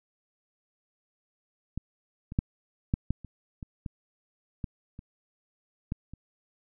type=clicks; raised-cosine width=5 ms; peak=-20 / -26 / -11 / -12 / -14 / -30 / -26 / -22 / -20 / -30 / -18 / -30 dBFS; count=12; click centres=1.776 / 2.321 / 2.389 / 2.939 / 3.106 / 3.247 / 3.628 / 3.862 / 4.642 / 4.991 / 5.921 / 6.136 s; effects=none